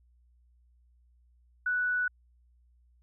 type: tone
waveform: sine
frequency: 1480 Hz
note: F#6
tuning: in tune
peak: -26 dBFS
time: 1.66-2.08 s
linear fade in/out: 5 ms
effects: added 60 Hz sine -61 dBFS peak until 3.02 s